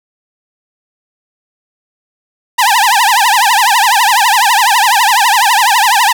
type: tone with vibrato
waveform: sawtooth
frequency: 890 Hz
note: A5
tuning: 20 cents sharp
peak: -3 dBFS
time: 2.58-6.13 s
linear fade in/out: 10 ms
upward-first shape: triangle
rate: 12 Hz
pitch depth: 260 cents each way
effects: none